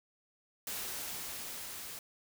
white noise with level ramp, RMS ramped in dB -39 to -45 dBFS, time 0.67-1.99 s, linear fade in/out 2 ms, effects none

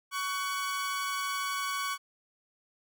sawtooth tone pair together, 1122 / 1502 Hz, C#6 / F#6, +21 / +26 cents, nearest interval perfect fourth, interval 505 cents, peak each -28 / -34 dBFS, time 0.11-1.98 s, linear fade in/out 50 ms, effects none

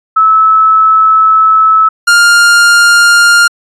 sine / 45% pulse tone pair in turn, 1302 / 1404.7 Hz, E6 / F6, -22 / +10 cents, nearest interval minor second, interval 132 cents, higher second, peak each -3 dBFS, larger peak neither, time 0.16-1.89 / 2.07-3.48 s, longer first, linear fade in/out 10 ms, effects resampled to 24000 Hz

